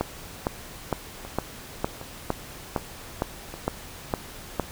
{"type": "two click trains", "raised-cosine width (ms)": 1, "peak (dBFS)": [-9, -22], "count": [11, 4], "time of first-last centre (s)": [[0.01, 4.597], [1.25, 3.54]], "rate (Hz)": [2.18, 1.31], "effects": ["pink hiss -42 dBFS RMS until 4.71 s"]}